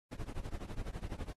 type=noise with tremolo; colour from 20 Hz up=brown; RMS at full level=-37 dBFS; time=0.11-1.33 s; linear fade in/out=10 ms; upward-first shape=triangle; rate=12 Hz; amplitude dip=100%; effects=AAC 32 kbps